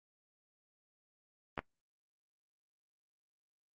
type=clicks; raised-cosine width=0.5 ms; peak=-20 dBFS; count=2; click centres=1.578 / 1.591 s; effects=noise-tail reverb RT60 0.1 s tail -19 dB re dry + Opus 32 kbps